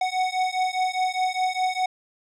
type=beating tone pair; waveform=square; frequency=740 / 744.9 Hz; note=F#5 / F#5; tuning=0 / +11 cents; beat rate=4.9 Hz; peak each=-26 dBFS; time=0.01-1.86 s; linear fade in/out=5 ms; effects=low-pass 6000 Hz 12 dB/octave